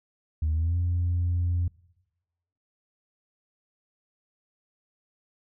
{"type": "tone with pitch glide", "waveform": "sine", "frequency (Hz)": [77.78, 87.31], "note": ["D#2", "F2"], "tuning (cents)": [0, 0], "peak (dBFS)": -21, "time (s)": [0.42, 1.68], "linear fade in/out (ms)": 5, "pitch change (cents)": 200, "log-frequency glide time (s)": [0.52, 0.77], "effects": ["noise-tail reverb RT60 1.0 s tail -24 dB re dry", "tanh soft clip ceiling -20 dBFS"]}